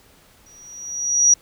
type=tone with exponential growth; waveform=sine; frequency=5780 Hz; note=F#8; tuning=41 cents flat; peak=-8 dBFS; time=0.46-1.34 s; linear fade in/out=5 ms; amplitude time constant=190 ms; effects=pink hiss -53 dBFS RMS until 1.41 s